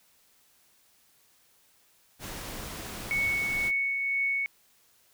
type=noise; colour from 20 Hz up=pink; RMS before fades=-39 dBFS; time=2.19-3.72 s; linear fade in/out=50 ms
type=tone with tremolo; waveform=sine; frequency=2217 Hz; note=C#7; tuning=in tune; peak=-24 dBFS; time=3.11-4.46 s; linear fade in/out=0 ms; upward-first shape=triangle; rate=2 Hz; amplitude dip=35%
effects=white hiss -64 dBFS RMS until 5.13 s